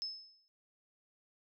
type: tone with exponential decay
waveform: sine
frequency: 5220 Hz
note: E8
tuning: 18 cents flat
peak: -34 dBFS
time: 0.02-0.48 s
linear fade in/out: 0 ms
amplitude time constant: 98 ms
effects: none